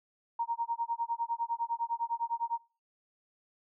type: tone with tremolo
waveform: sine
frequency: 932 Hz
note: A#5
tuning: 1 cent flat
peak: -27 dBFS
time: 0.39-2.58 s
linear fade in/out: 5 ms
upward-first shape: sine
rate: 9.9 Hz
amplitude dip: 100%
effects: noise-tail reverb RT60 0.4 s tail -25 dB re dry